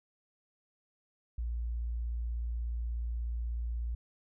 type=tone; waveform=sine; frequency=58.27 Hz; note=A#1; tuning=in tune; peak=-32 dBFS; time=1.38-3.95 s; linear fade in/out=5 ms; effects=none